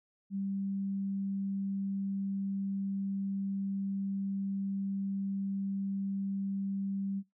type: tone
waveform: sine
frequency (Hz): 196.1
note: G3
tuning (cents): +1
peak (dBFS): -32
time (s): 0.3-7.23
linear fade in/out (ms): 50
effects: noise-tail reverb RT60 0.2 s tail -21 dB re dry